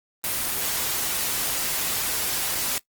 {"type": "noise with dropouts", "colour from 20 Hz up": "white", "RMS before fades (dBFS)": -26, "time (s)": [0.24, 2.78], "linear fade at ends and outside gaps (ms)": 0, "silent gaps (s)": [2.548, 2.552], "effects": ["noise-tail reverb RT60 0.1 s tail -20 dB re dry", "Opus 24 kbps"]}